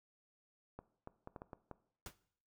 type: clicks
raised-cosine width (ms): 1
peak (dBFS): -33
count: 7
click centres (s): 0.79 / 1.074 / 1.274 / 1.362 / 1.419 / 1.532 / 1.713
type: noise with exponential decay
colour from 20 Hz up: pink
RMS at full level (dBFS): -43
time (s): 2.06-2.16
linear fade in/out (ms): 2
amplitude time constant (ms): 20
effects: noise-tail reverb RT60 0.6 s tail -18 dB re dry